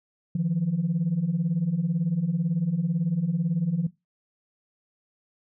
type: beating tone pair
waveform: sine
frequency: 155.3 / 173.3 Hz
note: D#3 / F3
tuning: -3 / -13 cents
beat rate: 18 Hz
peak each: -26 / -23 dBFS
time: 0.35-3.87 s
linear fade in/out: 5 ms
effects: noise-tail reverb RT60 0.2 s tail -18 dB re dry + tanh soft clip ceiling -17 dBFS